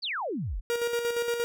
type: exponential sweep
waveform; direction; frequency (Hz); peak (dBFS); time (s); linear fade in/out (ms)
sine; down; 4849 to 32.21; -29; 0.02-0.61; 20
type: tone with tremolo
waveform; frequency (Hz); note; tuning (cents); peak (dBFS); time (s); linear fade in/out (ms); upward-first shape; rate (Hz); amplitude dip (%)
45% pulse; 473; A#4; +25; -25; 0.7-1.44; 0; square; 8.6; 45
effects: none